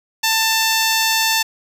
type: tone with notch filter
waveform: 5% pulse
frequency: 890 Hz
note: A5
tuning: 20 cents sharp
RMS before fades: -17 dBFS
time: 0.23-1.43 s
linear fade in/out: 10 ms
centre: 9700 Hz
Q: 1.1
effects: none